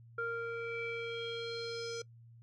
square tone with low-pass filter sweep, 463.8 Hz, A#4, 9 cents flat, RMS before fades -39 dBFS, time 0.18-2.02 s, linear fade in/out 5 ms, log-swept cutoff 1400 to 5900 Hz, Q 4.7, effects noise-tail reverb RT60 0.1 s tail -22 dB re dry + added 116 Hz sine -54 dBFS peak until 2.42 s

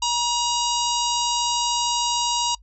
harmonic tone, 953 Hz, A#5, 38 cents sharp, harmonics 1 / 3 / 4 / 5 / 6 / 7 / 8, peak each -23 / -28 / -29 / -30 / -31 / -31 / -32 dBFS, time 0.02-2.55 s, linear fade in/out 5 ms, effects noise-tail reverb RT60 0.1 s tail -25 dB re dry + added 50 Hz sine -47 dBFS peak until 2.62 s

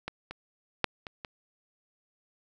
clicks, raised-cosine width 0.3 ms, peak -18 / -23 / -7 / -23 / -22 dBFS, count 5, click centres 0.08 / 0.31 / 0.843 / 1.068 / 1.248 s, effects none

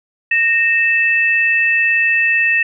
sine tone pair together, 1850.8 / 2633 Hz, A#6 / E7, -13 / -3 cents, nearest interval tritone, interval 610 cents, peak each -14 dBFS, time 0.31-2.63 s, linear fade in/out 5 ms, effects none

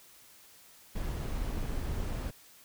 brown noise, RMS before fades -34 dBFS, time 0.95-2.31 s, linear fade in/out 10 ms, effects white hiss -57 dBFS RMS until 2.64 s

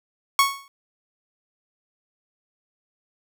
sawtooth tone with exponential decay, 1106 Hz, C#6, 4 cents flat, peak -8 dBFS, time 0.39-0.68 s, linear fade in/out 1 ms, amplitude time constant 61 ms, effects none

